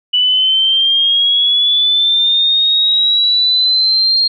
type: linear sweep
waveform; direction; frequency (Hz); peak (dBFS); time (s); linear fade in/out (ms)
sine; up; 2960 to 4229; -9; 0.13-4.28; 10
effects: none